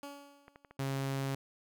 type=tone with exponential decay; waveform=15% pulse; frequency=283.5 Hz; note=C#4; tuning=39 cents sharp; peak=-35 dBFS; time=0.03-0.77 s; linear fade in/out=1 ms; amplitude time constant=160 ms
type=clicks; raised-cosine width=0.5 ms; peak=-36 dBFS; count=4; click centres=0.481 / 0.559 / 0.648 / 0.71 s
type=tone; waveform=sawtooth; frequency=136.1 Hz; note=C#3; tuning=31 cents flat; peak=-29 dBFS; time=0.79-1.35 s; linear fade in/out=5 ms
effects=none